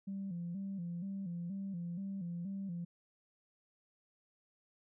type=tone with vibrato; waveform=sine; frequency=183.6 Hz; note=F#3; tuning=13 cents flat; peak=-37 dBFS; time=0.07-2.85 s; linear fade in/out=10 ms; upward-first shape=square; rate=2.1 Hz; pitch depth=110 cents each way; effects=tanh soft clip ceiling -34 dBFS